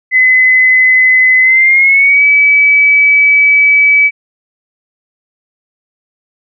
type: tone with pitch glide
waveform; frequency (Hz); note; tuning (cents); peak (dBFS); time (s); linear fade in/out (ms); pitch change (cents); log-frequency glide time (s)
sine; 2028 to 2290; B6 to D7; +45 to -44; -4; 0.11-4.11; 50; +211; 1.41-2.24
effects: none